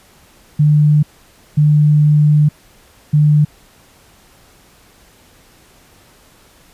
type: tone bursts at uneven times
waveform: sine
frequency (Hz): 149.6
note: D3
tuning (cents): +32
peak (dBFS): -7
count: 3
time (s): 0.59-1.03 / 1.57-2.49 / 3.13-3.45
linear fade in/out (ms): 10
effects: pink hiss -48 dBFS RMS until 6.73 s + resampled to 32000 Hz